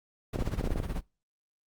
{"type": "noise with tremolo", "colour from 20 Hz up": "brown", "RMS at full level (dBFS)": -29, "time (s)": [0.33, 1.01], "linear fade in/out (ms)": 5, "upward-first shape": "sine", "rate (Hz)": 16, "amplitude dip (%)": 75}
{"type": "clicks", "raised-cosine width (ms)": 2, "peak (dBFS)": -19, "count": 11, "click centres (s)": [0.359, 0.389, 0.423, 0.475, 0.538, 0.611, 0.641, 0.674, 0.706, 0.759, 0.801]}
{"effects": ["noise-tail reverb RT60 0.3 s tail -24 dB re dry", "Opus 48 kbps"]}